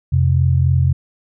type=tone pair together; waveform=sine; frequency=87.17 / 130.81 Hz; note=F2 / C3; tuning=-3 / 0 cents; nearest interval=perfect fifth; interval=703 cents; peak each=-14 dBFS; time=0.12-0.93 s; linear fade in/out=10 ms; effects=none